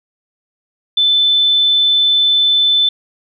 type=tone; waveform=sine; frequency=3520 Hz; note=A7; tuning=in tune; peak=-9 dBFS; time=0.97-2.89 s; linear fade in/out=5 ms; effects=none